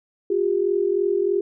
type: tone pair together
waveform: sine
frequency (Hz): 357.6 / 400.8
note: F4 / G4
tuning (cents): +41 / +38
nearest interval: major second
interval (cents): 197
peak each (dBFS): -22 / -20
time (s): 0.3-1.41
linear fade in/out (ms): 5
effects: none